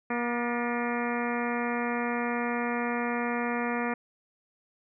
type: harmonic tone with a mistuned harmonic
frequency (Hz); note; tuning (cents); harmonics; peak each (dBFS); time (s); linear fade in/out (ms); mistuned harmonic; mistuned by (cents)
238.9; A#3; +43; 1 / 2 / 3 / 4 / 5 / 6 / 7 / 8 / 9 / 10; -31 / -34 / -36 / -37 / -38 / -39 / -39 / -40 / -41 / -41; 0.1-3.94; 5; 7; +78
effects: none